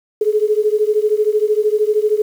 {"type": "beating tone pair", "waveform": "sine", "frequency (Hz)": [419.5, 432.5], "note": ["G#4", "A4"], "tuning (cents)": [17, -30], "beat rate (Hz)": 13, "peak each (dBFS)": [-15, -16], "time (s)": [0.21, 2.22], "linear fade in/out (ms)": 5, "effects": ["7-bit"]}